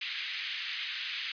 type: band-pass noise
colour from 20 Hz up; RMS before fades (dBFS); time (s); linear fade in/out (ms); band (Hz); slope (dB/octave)
white; -37; 0.01-1.32; 5; 1900 to 3700; 24
effects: resampled to 11025 Hz